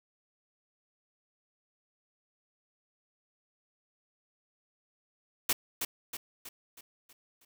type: noise with echo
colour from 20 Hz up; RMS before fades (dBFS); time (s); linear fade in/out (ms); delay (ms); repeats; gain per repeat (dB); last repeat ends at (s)
white; -27; 5.49-5.53; 5; 320; 6; -6; 7.45
effects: none